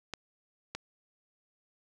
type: clicks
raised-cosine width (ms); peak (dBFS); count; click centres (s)
0.2; -19; 2; 0.137 / 0.75
effects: none